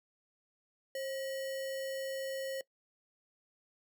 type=tone with sample-and-hold; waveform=sine; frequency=536 Hz; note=C5; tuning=42 cents sharp; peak=-35 dBFS; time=0.95-2.61 s; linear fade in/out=2 ms; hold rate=2450 Hz; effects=noise-tail reverb RT60 0.1 s tail -21 dB re dry